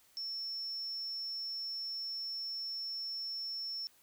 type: tone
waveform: sine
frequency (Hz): 5400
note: E8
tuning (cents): +41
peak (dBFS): -36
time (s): 0.17-3.87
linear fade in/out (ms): 0
effects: tanh soft clip ceiling -33 dBFS + white hiss -66 dBFS RMS until 4.02 s